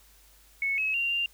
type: tone with pitch steps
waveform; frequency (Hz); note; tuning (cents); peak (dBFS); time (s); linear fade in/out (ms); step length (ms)
sine; 2204 / 2570 / 2769 / 2787; C#7 / E7 / F7 / F7; -11 / -45 / -15 / -4; -25; 0.62-1.26; 2; 160
effects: added 50 Hz sine -59 dBFS peak until 1.33 s + white hiss -59 dBFS RMS until 1.33 s